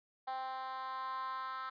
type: tone with high-pass filter sweep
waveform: 10% pulse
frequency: 261.6 Hz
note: C4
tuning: in tune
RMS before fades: -41 dBFS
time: 0.27-1.7 s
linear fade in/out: 10 ms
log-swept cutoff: 800 to 1200 Hz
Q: 5.8
effects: resampled to 11025 Hz